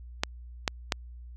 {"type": "clicks", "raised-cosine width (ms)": 0.2, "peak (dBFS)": -7, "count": 3, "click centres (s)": [0.235, 0.678, 0.922], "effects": ["added 60 Hz sine -42 dBFS peak until 1.36 s"]}